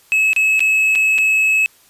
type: tone with dropouts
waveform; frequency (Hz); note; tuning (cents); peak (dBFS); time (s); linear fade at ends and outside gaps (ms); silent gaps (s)
triangle; 2583; E7; -36; -10; 0.12-1.66; 0; 0.332-0.363 / 0.594-0.605 / 0.952-0.956 / 1.181-1.185
effects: white hiss -51 dBFS RMS until 1.89 s + resampled to 32000 Hz